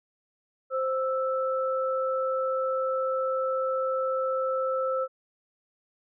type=tone pair together; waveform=sine; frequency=523.8 / 1320 Hz; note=C5 / E6; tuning=+2 / +2 cents; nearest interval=octave + major third; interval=1600 cents; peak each=-26 / -30 dBFS; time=0.7-5.08 s; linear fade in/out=50 ms; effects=none